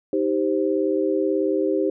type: chord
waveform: sine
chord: C minor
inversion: first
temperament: just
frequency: 314 / 392.4 / 523.3 Hz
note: Eb4 / G4 / C5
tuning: +16 / +2 / 0 cents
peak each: -23 / -22 / -25 dBFS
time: 0.13-1.9 s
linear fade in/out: 2 ms
effects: none